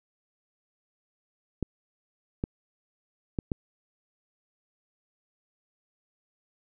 clicks, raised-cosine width 3 ms, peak -15 dBFS, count 4, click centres 1.627 / 2.439 / 3.388 / 3.518 s, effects none

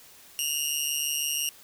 15% pulse tone with amplitude modulation, 2835 Hz, F7, 25 cents sharp, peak -16 dBFS, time 0.39-1.49 s, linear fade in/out 0 ms, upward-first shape sine, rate 146 Hz, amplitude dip 75%, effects white hiss -52 dBFS RMS until 1.63 s

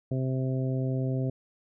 harmonic tone, 130.81 Hz, C3, in tune, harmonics 1 / 2 / 3 / 4 / 5, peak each -27 / -33 / -37 / -39 / -41 dBFS, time 0.11-1.3 s, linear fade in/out 5 ms, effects none

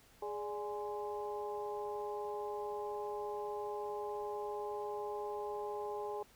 harmonic tone with a mistuned harmonic, 207.7 Hz, G#3, in tune, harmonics 2 / 3 / 4 / 5, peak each -40 / -48 / -43 / -49 dBFS, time 0.22-6.23 s, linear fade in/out 5 ms, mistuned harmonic 3, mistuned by -100 cents, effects pink hiss -64 dBFS RMS until 6.35 s

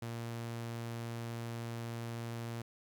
sawtooth tone, 116.54 Hz, A#2, in tune, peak -35 dBFS, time 0.02-2.62 s, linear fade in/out 5 ms, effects 12-bit

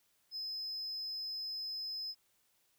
triangle tone, 5100 Hz, D#8, 42 cents sharp, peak -37 dBFS, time 0.31-2.15 s, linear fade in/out 50 ms, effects white hiss -74 dBFS RMS until 2.78 s

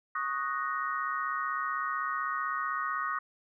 sine chord, D# minor seventh, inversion third, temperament equal, 1108.7 / 1244.5 / 1480 / 1864.7 Hz, C#6 / D#6 / F#6 / A#6, 0 / 0 / 0 / 0 cents, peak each -35 / -33 / -38 / -38 dBFS, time 0.15-3.19 s, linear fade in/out 5 ms, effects none

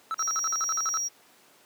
triangle tone bursts, 1317 Hz, E6, 2 cents flat, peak -25 dBFS, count 11, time 0.11-0.973 s, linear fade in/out 0 ms, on 33 ms, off 50 ms
triangle tone, 5670 Hz, F8, 25 cents sharp, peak -26 dBFS, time 0.18-1.09 s, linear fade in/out 20 ms
effects pink hiss -57 dBFS RMS until 1.65 s + high-pass 300 Hz 12 dB/octave

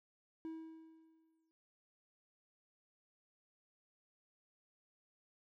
triangle tone with exponential decay, 322.4 Hz, E4, 38 cents flat, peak -39 dBFS, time 0.45-1.51 s, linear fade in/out 0 ms, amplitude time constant 230 ms, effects none

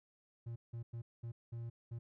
triangle tone bursts at uneven times, 116.8 Hz, A#2, 4 cents sharp, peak -39 dBFS, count 6, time 0.46-0.56 / 0.73-0.83 / 0.93-1.02 / 1.23-1.32 / 1.52-1.7 / 1.91-1.99 s, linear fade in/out 10 ms, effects none

